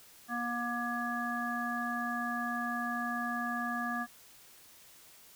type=harmonic tone with a mistuned harmonic; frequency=239.7 Hz; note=A#3; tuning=48 cents sharp; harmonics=1 / 3 / 5 / 7; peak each=-37 / -39 / -38 / -37 dBFS; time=0.28-4.07 s; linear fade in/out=50 ms; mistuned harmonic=5; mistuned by=-18 cents; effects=white hiss -57 dBFS RMS until 5.35 s